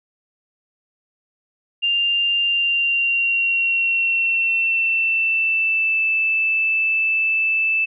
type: tone with pitch glide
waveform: sine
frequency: 2794 to 2637 Hz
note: F7 to E7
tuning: 0 to 0 cents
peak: -16 dBFS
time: 1.82-7.86 s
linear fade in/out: 20 ms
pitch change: -100 cents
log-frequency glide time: 2.43-6.01 s
effects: none